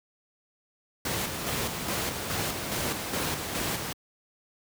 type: noise with tremolo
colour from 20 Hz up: pink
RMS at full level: -29 dBFS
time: 1.05-3.93 s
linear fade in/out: 5 ms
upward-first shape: square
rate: 2.4 Hz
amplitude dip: 40%
effects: high-pass 80 Hz 12 dB/octave